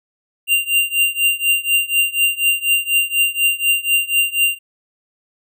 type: tone with tremolo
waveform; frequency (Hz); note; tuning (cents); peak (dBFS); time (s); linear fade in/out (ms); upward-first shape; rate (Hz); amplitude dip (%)
square; 2782; F7; -7; -11; 0.47-4.59; 50; triangle; 4.1; 95
effects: none